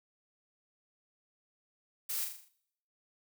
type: noise with echo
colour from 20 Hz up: blue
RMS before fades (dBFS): -36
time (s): 2.09-2.25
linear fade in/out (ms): 10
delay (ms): 40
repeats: 6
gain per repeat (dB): -5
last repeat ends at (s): 2.49
effects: noise-tail reverb RT60 0.7 s tail -20 dB re dry